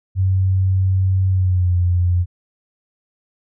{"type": "tone with pitch glide", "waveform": "sine", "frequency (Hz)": [94.5, 88.68], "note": ["F#2", "F2"], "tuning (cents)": [37, 27], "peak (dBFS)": -13, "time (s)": [0.15, 2.26], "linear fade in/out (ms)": 50, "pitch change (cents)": -110, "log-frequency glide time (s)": [1.29, 1.75], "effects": []}